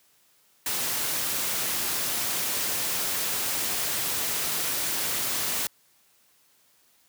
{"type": "noise", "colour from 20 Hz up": "white", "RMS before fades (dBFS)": -28, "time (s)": [0.66, 5.67], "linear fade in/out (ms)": 2, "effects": ["white hiss -63 dBFS RMS until 7.08 s", "high-pass 80 Hz 12 dB/octave"]}